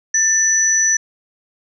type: tone pair together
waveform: sine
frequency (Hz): 1782 / 5940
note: A6 / F#8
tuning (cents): +22 / +6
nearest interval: octave + major sixth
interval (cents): 2084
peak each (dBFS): -19 / -13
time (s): 0.14-0.97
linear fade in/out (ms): 5
effects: none